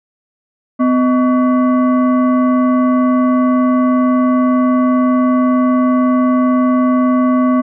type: tone with frequency modulation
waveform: sine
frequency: 253.3 Hz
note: B3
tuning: 44 cents sharp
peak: -9 dBFS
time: 0.79-7.62 s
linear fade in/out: 20 ms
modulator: 878 Hz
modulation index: 0.64
effects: none